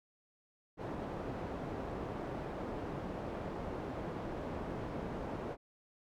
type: low-pass noise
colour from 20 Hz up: white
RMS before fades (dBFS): -41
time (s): 0.77-5.57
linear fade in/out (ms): 50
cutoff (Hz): 590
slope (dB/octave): 12
effects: none